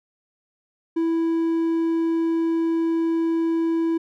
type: tone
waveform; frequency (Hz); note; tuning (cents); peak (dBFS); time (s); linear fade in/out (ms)
triangle; 329.6; E4; 0; -17; 0.96-3.98; 10
effects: none